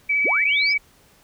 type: tone with vibrato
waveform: sine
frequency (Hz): 2287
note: D7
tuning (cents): -47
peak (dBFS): -17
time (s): 0.09-0.78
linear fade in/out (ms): 10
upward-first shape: sine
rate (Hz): 16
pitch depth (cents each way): 16
type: linear sweep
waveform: sine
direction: up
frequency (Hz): 147.5 to 5274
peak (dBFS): -23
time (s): 0.24-0.74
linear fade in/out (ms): 20
effects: pink hiss -55 dBFS RMS until 1.23 s